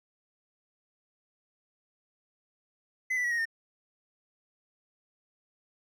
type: tone with pitch steps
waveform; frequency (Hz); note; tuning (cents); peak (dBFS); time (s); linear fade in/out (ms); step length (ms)
triangle; 2032 / 1977.6 / 1924.6 / 1873.1 / 1822.9; B6 / B6 / B6 / A#6 / A#6; +49 / +2 / -45 / +8 / -39; -25; 3.1-3.455; 10; 71
effects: none